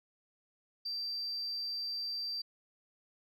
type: tone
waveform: sine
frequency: 4689 Hz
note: D8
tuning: 4 cents flat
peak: -34 dBFS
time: 0.85-2.42 s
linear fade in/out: 10 ms
effects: tanh soft clip ceiling -31 dBFS